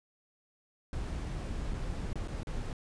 brown noise with dropouts, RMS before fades -36 dBFS, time 0.93-2.73 s, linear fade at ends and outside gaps 1 ms, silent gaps 1.736-1.74 / 2.131-2.156 / 2.276-2.282 / 2.432-2.47 s, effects resampled to 22050 Hz

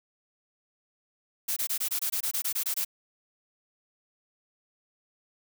blue noise bursts, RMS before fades -29 dBFS, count 13, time 1.48-2.849 s, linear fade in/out 10 ms, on 85 ms, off 22 ms, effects none

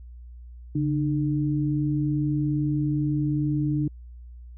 sine tone pair together, 142.48 / 301.9 Hz, C#3 / D4, +48 / +48 cents, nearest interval octave + minor second, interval 1300 cents, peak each -24 / -25 dBFS, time 0.75-3.88 s, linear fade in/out 5 ms, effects added 60 Hz sine -40 dBFS peak until 4.57 s

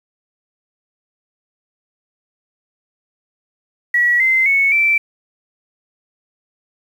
sine tone with pitch steps, 1930 / 2072 / 2209 / 2334 Hz, B6 / C7 / C#7 / D7, -40 / -17 / -7 / -11 cents, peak -11 dBFS, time 3.94-4.98 s, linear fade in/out 5 ms, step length 260 ms, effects 7-bit

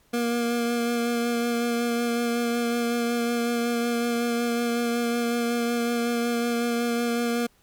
25% pulse tone with vibrato, 236.5 Hz, A#3, 25 cents sharp, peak -19 dBFS, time 0.13-7.47 s, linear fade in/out 10 ms, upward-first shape sine, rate 5.4 Hz, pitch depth 15 cents each way, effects pink hiss -62 dBFS RMS until 7.62 s + MP3 96 kbps

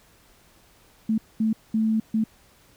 sine tone bursts at uneven times, 220 Hz, A3, in tune, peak -19 dBFS, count 4, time 1.09-1.18 / 1.4-1.53 / 1.74-2 / 2.14-2.24 s, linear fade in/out 5 ms, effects pink hiss -57 dBFS RMS until 2.76 s

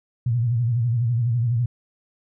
sine tone with vibrato, 118.5 Hz, A#2, 29 cents sharp, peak -18 dBFS, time 0.26-1.66 s, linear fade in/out 5 ms, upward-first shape sine, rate 12 Hz, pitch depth 100 cents each way, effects none

